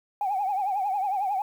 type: tone with vibrato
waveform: sine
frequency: 789 Hz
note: G5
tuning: 11 cents sharp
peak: -23 dBFS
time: 0.21-1.42 s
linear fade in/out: 2 ms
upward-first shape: triangle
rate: 11 Hz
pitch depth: 130 cents each way
effects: tanh soft clip ceiling -19 dBFS + 9-bit